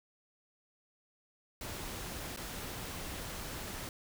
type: noise with dropouts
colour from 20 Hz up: pink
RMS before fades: -42 dBFS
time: 1.61-3.89 s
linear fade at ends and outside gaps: 2 ms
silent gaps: 2.363-2.372 s
effects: none